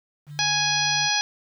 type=tone; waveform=sine; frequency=146.6 Hz; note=D3; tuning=3 cents flat; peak=-35 dBFS; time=0.26-1.1 s; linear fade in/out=50 ms
type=harmonic tone; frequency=832 Hz; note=G#5; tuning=3 cents sharp; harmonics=1 / 2 / 3 / 4 / 5 / 6 / 7; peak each=-28 / -28 / -28 / -28 / -28 / -28 / -28 dBFS; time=0.39-1.21 s; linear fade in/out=0 ms
effects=9-bit